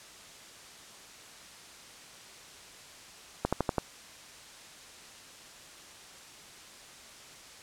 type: slowing click train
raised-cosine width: 1 ms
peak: -12 dBFS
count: 5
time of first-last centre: 3.45-3.782 s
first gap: 76 ms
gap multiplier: 1.06
effects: white hiss -50 dBFS RMS until 7.62 s + low-pass 8000 Hz 12 dB/octave